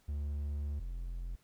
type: tone pair in turn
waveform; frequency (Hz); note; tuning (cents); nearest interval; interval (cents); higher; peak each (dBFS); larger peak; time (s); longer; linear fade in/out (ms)
triangle; 72.6 / 43.24; D2 / F1; -19 / -16; major sixth; 897; first; -32 / -35; first; 0.08-0.8 / 0.8-1.36; first; 10
effects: pink hiss -70 dBFS RMS until 1.43 s